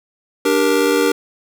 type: chord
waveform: square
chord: G minor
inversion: second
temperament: just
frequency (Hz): 294 / 392 / 470.4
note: D4 / G4 / Bb4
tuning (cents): +2 / 0 / +16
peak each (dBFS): -19 / -19 / -17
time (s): 0.45-1.12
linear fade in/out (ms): 5
effects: none